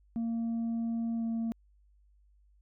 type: tone with pitch glide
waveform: sine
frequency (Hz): 230 to 228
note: A#3 to A#3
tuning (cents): -23 to -38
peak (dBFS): -27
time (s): 0.16-1.52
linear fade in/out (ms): 0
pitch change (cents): -15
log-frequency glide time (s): 1.16-1.24
effects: tanh soft clip ceiling -29 dBFS + added 50 Hz sine -61 dBFS peak until 2.61 s